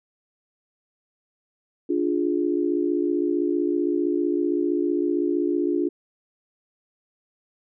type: chord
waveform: sine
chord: D diminished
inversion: none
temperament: equal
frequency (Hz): 293.7 / 349.2 / 415.3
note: D4 / F4 / Ab4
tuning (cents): 0 / 0 / 0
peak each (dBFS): -24 / -23 / -29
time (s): 1.89-5.89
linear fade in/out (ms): 10
effects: none